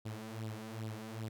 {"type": "tone with flanger", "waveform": "sawtooth", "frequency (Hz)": 110.1, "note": "A2", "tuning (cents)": 2, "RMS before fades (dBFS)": -43, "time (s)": [0.05, 1.29], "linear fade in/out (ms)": 10, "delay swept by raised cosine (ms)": [0.23, 5.23], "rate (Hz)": 2.5, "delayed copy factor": 0.7, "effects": []}